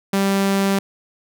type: tone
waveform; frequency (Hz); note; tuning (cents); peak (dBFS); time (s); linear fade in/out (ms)
sawtooth; 196.2; G3; +2; -12; 0.13-0.79; 5
effects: none